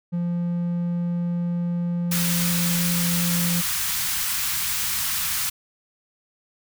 triangle tone, 173.4 Hz, F3, 12 cents flat, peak -20 dBFS, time 0.12-3.62 s, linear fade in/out 20 ms
white band-stop noise, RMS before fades -25 dBFS, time 2.11-5.5 s, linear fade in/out 10 ms, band 190 to 1000 Hz, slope 24 dB/octave
effects none

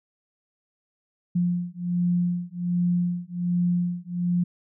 sine beating tone pair, 175.4 / 176.7 Hz, F3 / F3, +8 / +21 cents, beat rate 1.3 Hz, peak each -25 dBFS, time 1.35-4.44 s, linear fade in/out 10 ms, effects none

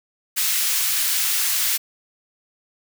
white high-pass noise, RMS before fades -21 dBFS, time 0.36-1.78 s, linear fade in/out 20 ms, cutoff 1700 Hz, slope 12 dB/octave, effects none

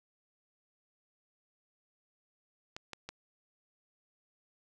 clicks, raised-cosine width 0.2 ms, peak -24 dBFS, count 3, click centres 2.765 / 2.933 / 3.09 s, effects none

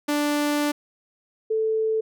sawtooth / sine tone pair in turn, 293.7 / 440.1 Hz, D4 / A4, 0 / 0 cents, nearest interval perfect fifth, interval 700 cents, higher second, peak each -17 / -20 dBFS, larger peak first, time 0.08-0.72 / 1.5-2.01 s, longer first, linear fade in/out 10 ms, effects none

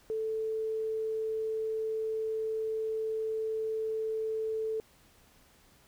sine tone, 440 Hz, A4, in tune, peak -30 dBFS, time 0.1-4.8 s, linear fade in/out 0 ms, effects pink hiss -62 dBFS RMS until 5.87 s

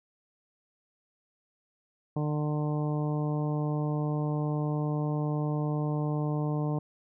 harmonic tone, 149.9 Hz, D3, 36 cents sharp, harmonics 1 / 2 / 3 / 4 / 5 / 6 / 7, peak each -28 / -34 / -38 / -40 / -42 / -44 / -45 dBFS, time 2.16-6.79 s, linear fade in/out 5 ms, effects none

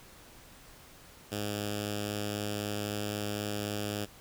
5% pulse tone with notch filter, 103.83 Hz, G#2, in tune, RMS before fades -35 dBFS, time 1.31-4.06 s, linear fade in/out 20 ms, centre 1000 Hz, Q 0.82, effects pink hiss -54 dBFS RMS until 4.2 s

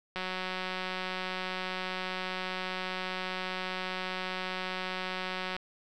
click train, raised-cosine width 0.3 ms, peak -19 dBFS, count 1001, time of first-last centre 0.16-5.565 s, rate 185 Hz, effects none

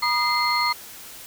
sine tone cluster, 962 / 1226 / 2077 / 4303 Hz, B5 / D#6 / C7 / C8, -46 / -26 / -13 / +48 cents, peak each -24 dBFS, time 0.02-0.73 s, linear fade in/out 10 ms, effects tanh soft clip ceiling -11 dBFS + white hiss -41 dBFS RMS until 1.26 s

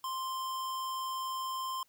square tone, 1046.5 Hz, C6, in tune, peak -35 dBFS, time 0.04-1.83 s, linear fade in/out 2 ms, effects white hiss -70 dBFS RMS until 1.88 s

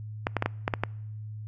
clicks, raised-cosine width 0.5 ms, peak -10 dBFS, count 7, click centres 0.269 / 0.367 / 0.424 / 0.46 / 0.679 / 0.738 / 0.836 s, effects noise-tail reverb RT60 0.9 s tail -26 dB re dry + added 107 Hz sine -36 dBFS peak until 1.47 s

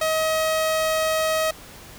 sawtooth tone, 634 Hz, D#5, 32 cents sharp, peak -16 dBFS, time 0.01-1.51 s, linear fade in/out 5 ms, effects pink hiss -43 dBFS RMS until 1.98 s

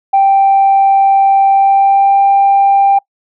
sine tone with pitch glide, 784 to 791.7 Hz, G5 to G5, 0 to +17 cents, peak -4 dBFS, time 0.13-2.99 s, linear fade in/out 10 ms, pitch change +17 cents, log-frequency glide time 1.52-2.22 s, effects noise-tail reverb RT60 0.1 s tail -25 dB re dry + tanh soft clip ceiling -2 dBFS

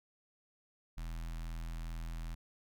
square tone with notch filter, 41.2 Hz, E1, in tune, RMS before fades -41 dBFS, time 0.97-2.35 s, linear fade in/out 10 ms, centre 440 Hz, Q 0.71, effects none

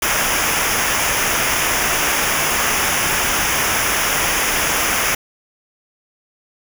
pink noise with comb filter, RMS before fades -18 dBFS, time 0.02-5.15 s, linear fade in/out 5 ms, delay 0.24 ms, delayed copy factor -0.75, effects none

